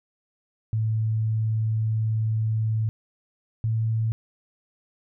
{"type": "tone pair in turn", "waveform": "sine", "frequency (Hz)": [110.2, 111.8], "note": ["A2", "A2"], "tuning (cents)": [3, 28], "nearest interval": "unison", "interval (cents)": 25, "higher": "second", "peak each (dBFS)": [-21, -21], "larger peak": "neither", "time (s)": [[0.73, 2.89], [3.64, 4.12]], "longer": "first", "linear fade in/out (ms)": 0, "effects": []}